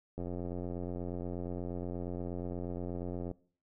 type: click train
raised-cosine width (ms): 2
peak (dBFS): -26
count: 278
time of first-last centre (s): 0.18-3.313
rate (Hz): 88.4
effects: noise-tail reverb RT60 0.5 s tail -22 dB re dry